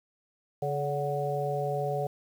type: harmonic tone with a mistuned harmonic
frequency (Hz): 142.6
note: C#3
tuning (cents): +49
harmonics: 1 / 3 / 4 / 5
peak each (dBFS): -33 / -33 / -33 / -33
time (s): 0.62-2.07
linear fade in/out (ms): 5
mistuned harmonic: 5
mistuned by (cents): +58
effects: 9-bit

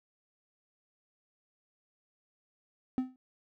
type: tone with exponential decay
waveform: triangle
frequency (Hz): 256.9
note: C4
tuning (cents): -32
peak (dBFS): -22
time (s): 2.98-3.16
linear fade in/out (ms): 1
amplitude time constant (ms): 39
effects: none

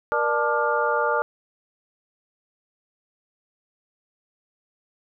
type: tone cluster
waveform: sine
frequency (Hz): 473.2 / 594 / 879 / 1186 / 1413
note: A#4 / D5 / A5 / D6 / F6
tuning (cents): +26 / +20 / -2 / +17 / +20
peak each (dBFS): -26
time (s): 0.12-1.22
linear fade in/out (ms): 0
effects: none

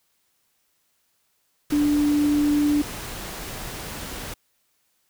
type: tone in noise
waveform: sine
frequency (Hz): 293.7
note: D4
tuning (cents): 0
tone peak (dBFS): -17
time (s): 1.72-2.82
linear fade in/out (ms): 5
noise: pink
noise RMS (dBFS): -34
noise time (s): 1.7-4.34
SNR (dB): +14
effects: white hiss -69 dBFS RMS until 5.09 s

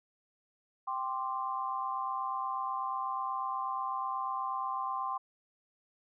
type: chord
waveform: sine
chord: G suspended fourth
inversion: none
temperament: equal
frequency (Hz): 784 / 1046.5 / 1174.7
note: G5 / C6 / D6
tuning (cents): 0 / 0 / 0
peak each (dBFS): -38 / -34 / -40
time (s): 0.87-5.18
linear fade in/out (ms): 10
effects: none

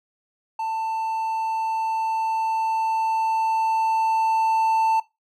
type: tone with level ramp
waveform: triangle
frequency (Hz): 890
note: A5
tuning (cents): +20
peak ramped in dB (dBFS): -22 to -15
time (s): 0.59-5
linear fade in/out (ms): 5
effects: noise-tail reverb RT60 0.2 s tail -18 dB re dry

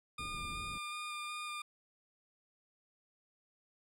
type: tone with vibrato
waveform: 20% pulse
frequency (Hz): 1209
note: D6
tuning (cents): +50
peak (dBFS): -35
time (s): 0.18-1.62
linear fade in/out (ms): 5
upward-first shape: square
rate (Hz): 2.7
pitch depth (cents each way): 9
type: low-pass noise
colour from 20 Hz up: pink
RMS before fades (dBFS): -48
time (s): 0.19-0.78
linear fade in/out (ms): 0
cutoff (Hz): 270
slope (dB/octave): 12
effects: low-pass 11000 Hz 12 dB/octave

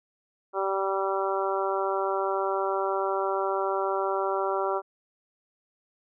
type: harmonic tone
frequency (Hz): 193.9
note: G3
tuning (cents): -19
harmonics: 2 / 3 / 4 / 5 / 6 / 7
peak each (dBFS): -29 / -31 / -32 / -33 / -34 / -34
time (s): 0.53-4.82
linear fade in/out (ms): 50
effects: none

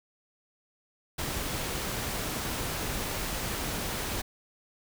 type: noise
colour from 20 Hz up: pink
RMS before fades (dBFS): -33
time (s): 1.18-4.22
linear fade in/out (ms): 10
effects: none

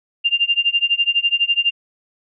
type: tone with tremolo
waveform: sine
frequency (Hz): 2794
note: F7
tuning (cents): 0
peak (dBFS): -11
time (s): 0.24-1.71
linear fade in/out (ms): 20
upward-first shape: sine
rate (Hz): 12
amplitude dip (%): 95
effects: none

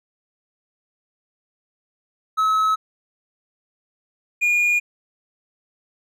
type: tone pair in turn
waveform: triangle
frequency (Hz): 1289 / 2433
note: E6 / D#7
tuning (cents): -39 / -39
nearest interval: major seventh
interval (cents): 1100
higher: second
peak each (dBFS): -14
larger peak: neither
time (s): 2.37-2.76 / 4.41-4.8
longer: neither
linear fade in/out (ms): 20
effects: none

